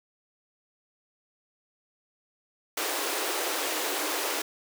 pink high-pass noise, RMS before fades -30 dBFS, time 2.77-4.42 s, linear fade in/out 5 ms, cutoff 290 Hz, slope 96 dB/octave, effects none

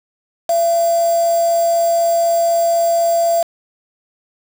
sine tone with quantisation, 676 Hz, E5, 43 cents sharp, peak -12 dBFS, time 0.49-3.43 s, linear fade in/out 5 ms, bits 4, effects none

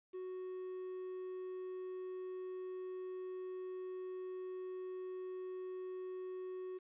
triangle tone with quantisation, 370 Hz, F#4, in tune, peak -40 dBFS, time 0.13-6.79 s, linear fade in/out 20 ms, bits 11, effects resampled to 8000 Hz

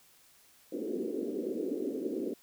white band-pass noise, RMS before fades -35 dBFS, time 0.72-2.34 s, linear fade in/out 5 ms, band 230 to 460 Hz, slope 48 dB/octave, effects white hiss -62 dBFS RMS until 2.42 s

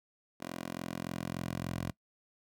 10% pulse tone with high-pass filter sweep, 43.46 Hz, F1, 8 cents flat, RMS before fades -39 dBFS, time 0.4-1.91 s, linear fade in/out 10 ms, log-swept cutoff 310 to 98 Hz, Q 1, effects noise-tail reverb RT60 0.1 s tail -21 dB re dry

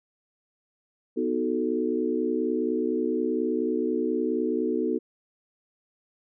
sine chord, B dominant seventh, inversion none, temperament equal, 246.9 / 311.1 / 370 / 440 Hz, B3 / D#4 / F#4 / A4, 0 / 0 / 0 / 0 cents, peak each -29 dBFS, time 1.16-4.99 s, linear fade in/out 20 ms, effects none

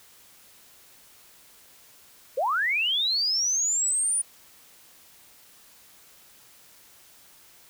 sine linear sweep, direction up, 462.1 to 9590 Hz, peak -22 dBFS, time 2.37-4.22 s, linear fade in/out 10 ms, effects white hiss -54 dBFS RMS until 7.69 s

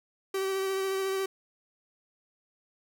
45% pulse tone with vibrato, 385.2 Hz, G4, 30 cents flat, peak -28 dBFS, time 0.34-1.26 s, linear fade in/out 5 ms, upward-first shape sine, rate 14 Hz, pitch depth 16 cents each way, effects none

